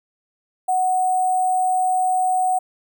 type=tone with sample-and-hold; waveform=sine; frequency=740 Hz; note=F#5; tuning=in tune; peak=-16 dBFS; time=0.68-2.59 s; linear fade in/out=10 ms; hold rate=8820 Hz; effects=none